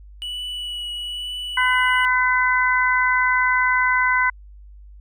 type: tone with vibrato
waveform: triangle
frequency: 2946 Hz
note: F#7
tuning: 8 cents flat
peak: -25 dBFS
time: 0.22-2.05 s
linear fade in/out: 0 ms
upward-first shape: triangle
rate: 1.1 Hz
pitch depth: 14 cents each way
type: harmonic tone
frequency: 505 Hz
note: B4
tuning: 39 cents sharp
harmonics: 2 / 3 / 4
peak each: -20 / -20 / -20 dBFS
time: 1.57-4.3 s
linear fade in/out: 5 ms
effects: added 50 Hz sine -40 dBFS peak until 5 s